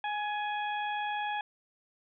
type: harmonic tone with a mistuned harmonic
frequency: 833 Hz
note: G#5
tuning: 5 cents sharp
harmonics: 1 / 2 / 3 / 4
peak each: -32 / -38 / -42 / -44 dBFS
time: 0.04-1.41 s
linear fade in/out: 2 ms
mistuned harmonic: 2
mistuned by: +18 cents
effects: none